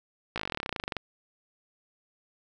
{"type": "slowing click train", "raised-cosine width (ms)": 0.3, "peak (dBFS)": -15, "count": 22, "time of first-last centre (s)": [0.36, 0.967], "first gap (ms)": 17, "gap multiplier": 1.05, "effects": []}